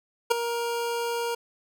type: tone with ADSR envelope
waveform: 25% pulse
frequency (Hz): 470.1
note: A#4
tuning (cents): +15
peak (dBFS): -12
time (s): 0.3-1.35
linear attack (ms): 15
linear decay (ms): 10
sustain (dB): -11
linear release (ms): 7
effects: none